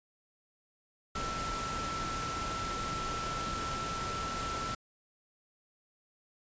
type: tone in noise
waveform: sine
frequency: 1334 Hz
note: E6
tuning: 20 cents sharp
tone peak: -36 dBFS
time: 1.15-4.75 s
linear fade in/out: 5 ms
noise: pink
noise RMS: -38 dBFS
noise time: 1.15-4.75 s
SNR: -1 dB
effects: resampled to 16000 Hz